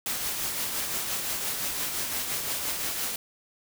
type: noise with tremolo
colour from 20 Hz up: white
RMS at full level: -29 dBFS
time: 0.06-3.16 s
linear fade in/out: 2 ms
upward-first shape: triangle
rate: 5.8 Hz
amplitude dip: 40%
effects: none